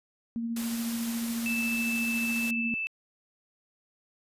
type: tone with tremolo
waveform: sine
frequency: 231.5 Hz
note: A#3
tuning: 12 cents flat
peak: -28 dBFS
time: 0.36-2.74 s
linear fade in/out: 0 ms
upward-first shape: sine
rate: 14 Hz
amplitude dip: 30%
type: noise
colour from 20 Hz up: white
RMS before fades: -38 dBFS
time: 0.56-2.51 s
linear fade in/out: 5 ms
type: tone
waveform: sine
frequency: 2637 Hz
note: E7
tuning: in tune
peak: -29 dBFS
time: 1.46-2.87 s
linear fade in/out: 0 ms
effects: resampled to 32000 Hz